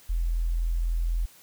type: tone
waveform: sine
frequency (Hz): 41.94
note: E1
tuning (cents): +31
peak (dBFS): -23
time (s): 0.09-1.26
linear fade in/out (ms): 10
effects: white hiss -54 dBFS RMS until 1.42 s